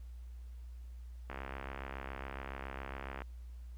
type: click train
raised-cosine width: 0.5 ms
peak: -27 dBFS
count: 130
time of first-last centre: 1.3-3.22 s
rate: 67.2 Hz
effects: added 60 Hz sine -45 dBFS peak until 3.77 s + pink hiss -71 dBFS RMS until 3.77 s